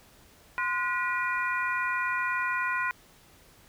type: harmonic tone with a mistuned harmonic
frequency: 483.6 Hz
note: B4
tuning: 36 cents flat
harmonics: 2 / 3 / 4 / 5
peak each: -31 / -30 / -33 / -35 dBFS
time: 0.58-2.91 s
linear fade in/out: 0 ms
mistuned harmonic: 2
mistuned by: +110 cents
effects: pink hiss -57 dBFS RMS until 3.68 s